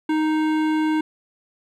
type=tone with hard clipping; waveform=sine; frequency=311.1 Hz; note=D#4; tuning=in tune; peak=-20 dBFS; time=0.09-1.01 s; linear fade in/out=5 ms; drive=15 dB; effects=none